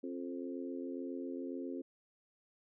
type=harmonic tone with a mistuned harmonic; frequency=87.31 Hz; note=F2; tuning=in tune; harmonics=3 / 4 / 5 / 6; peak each=-41 / -44 / -47 / -50 dBFS; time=0.03-1.82 s; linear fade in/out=10 ms; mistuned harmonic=3; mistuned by=+35 cents; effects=none